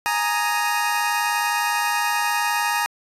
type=chord; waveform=25% pulse; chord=Ab suspended second; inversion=none; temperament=equal with one note detuned; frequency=833 / 932.3 / 1244.5 Hz; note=Ab5 / Bb5 / Eb6; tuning=+5 / 0 / 0 cents; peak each=-21 / -19 / -23 dBFS; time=0.06-2.86 s; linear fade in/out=0 ms; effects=resampled to 32000 Hz